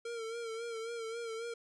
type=tone with vibrato; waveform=square; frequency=458.4 Hz; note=A#4; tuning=29 cents flat; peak=-39 dBFS; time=0.05-1.54 s; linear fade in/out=5 ms; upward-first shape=sine; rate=3.7 Hz; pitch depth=51 cents each way; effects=resampled to 22050 Hz